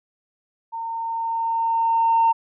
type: tone with level ramp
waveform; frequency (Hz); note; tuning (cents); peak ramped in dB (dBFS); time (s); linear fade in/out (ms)
sine; 913; A#5; -36; -27 to -12; 0.72-2.33; 20
effects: tanh soft clip ceiling -10 dBFS